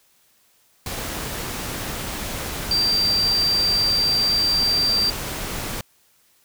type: tone in noise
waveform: sine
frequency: 4699 Hz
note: D8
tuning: in tune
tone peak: -17 dBFS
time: 2.71-5.1 s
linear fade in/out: 2 ms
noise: pink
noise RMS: -29 dBFS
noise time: 0.86-5.81 s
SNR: +9 dB
effects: white hiss -60 dBFS RMS until 6.44 s